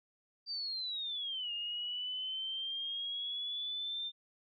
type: linear two-way sweep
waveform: sine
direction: down then up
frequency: 4699 to 2825 to 3611 Hz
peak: -36 dBFS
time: 0.46-4.12 s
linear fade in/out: 50 ms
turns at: 1.52 s
effects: none